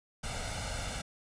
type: noise with comb filter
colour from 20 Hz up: pink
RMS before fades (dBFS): -37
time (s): 0.23-1.02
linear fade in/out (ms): 10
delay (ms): 1.4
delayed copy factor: +0.75
effects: resampled to 22050 Hz